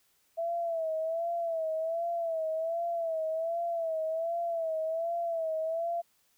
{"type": "tone with vibrato", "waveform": "sine", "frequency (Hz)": 659.3, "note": "E5", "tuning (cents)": 0, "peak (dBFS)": -29, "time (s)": [0.37, 6.02], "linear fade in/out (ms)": 20, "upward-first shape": "sine", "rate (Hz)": 1.3, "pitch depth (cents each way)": 66, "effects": ["white hiss -70 dBFS RMS until 6.37 s"]}